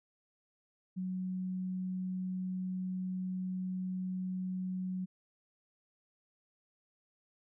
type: tone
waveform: sine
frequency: 185 Hz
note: F#3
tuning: in tune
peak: -34 dBFS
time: 0.96-5.06 s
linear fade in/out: 20 ms
effects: none